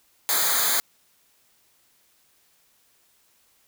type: noise with comb filter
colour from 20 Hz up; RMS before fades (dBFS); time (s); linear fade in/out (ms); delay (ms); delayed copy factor
white; -22; 0.29-0.8; 0; 0.36; -0.9
effects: white hiss -63 dBFS RMS until 3.67 s